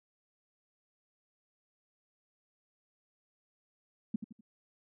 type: tone with echo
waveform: sine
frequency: 219.2 Hz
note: A3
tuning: 6 cents flat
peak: -27 dBFS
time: 4.14-4.16 s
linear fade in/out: 5 ms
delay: 83 ms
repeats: 3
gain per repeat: -9 dB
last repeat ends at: 4.409 s
effects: none